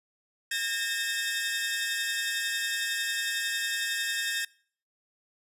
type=tone cluster; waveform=sawtooth; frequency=1624 / 1830 / 2603 / 3671 Hz; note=G#6 / A#6 / E7 / A#7; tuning=-39 / -32 / -22 / -27 cents; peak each=-31 / -28 / -34 / -33 dBFS; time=0.51-4.45 s; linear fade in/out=5 ms; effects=noise-tail reverb RT60 0.5 s tail -23 dB re dry + resampled to 32000 Hz